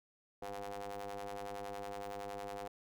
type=ring-modulated tone; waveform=sawtooth; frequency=100.1 Hz; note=G2; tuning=37 cents sharp; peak=-35 dBFS; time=0.42-2.68 s; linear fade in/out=5 ms; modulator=606 Hz; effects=none